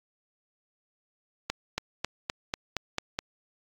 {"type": "accelerating click train", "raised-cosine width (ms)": 0.2, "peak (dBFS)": -11, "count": 8, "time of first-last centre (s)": [1.5, 3.189], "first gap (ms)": 280, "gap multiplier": 0.95, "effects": ["AAC 64 kbps"]}